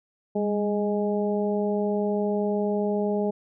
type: harmonic tone with a mistuned harmonic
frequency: 207.7 Hz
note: G#3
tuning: in tune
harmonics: 1 / 2 / 3 / 4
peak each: -26 / -26 / -30 / -35 dBFS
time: 0.35-3.31 s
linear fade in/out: 10 ms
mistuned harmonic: 1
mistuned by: -41 cents
effects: none